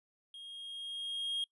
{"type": "tone with level ramp", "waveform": "triangle", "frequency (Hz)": 3251, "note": "G#7", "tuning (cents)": -38, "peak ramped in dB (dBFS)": [-45, -30], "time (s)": [0.34, 1.44], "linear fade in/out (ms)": 2, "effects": ["noise-tail reverb RT60 0.1 s tail -24 dB re dry", "resampled to 24000 Hz"]}